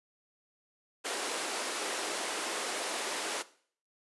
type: high-pass noise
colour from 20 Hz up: pink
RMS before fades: -35 dBFS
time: 1.04-3.43 s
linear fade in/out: 20 ms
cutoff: 340 Hz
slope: 24 dB/octave
effects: noise-tail reverb RT60 0.5 s tail -17 dB re dry + resampled to 24000 Hz